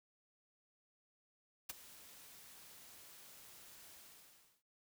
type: noise with ADSR envelope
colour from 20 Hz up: white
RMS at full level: -41 dBFS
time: 1.69-4.63 s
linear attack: 8 ms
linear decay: 19 ms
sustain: -17 dB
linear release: 670 ms
effects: none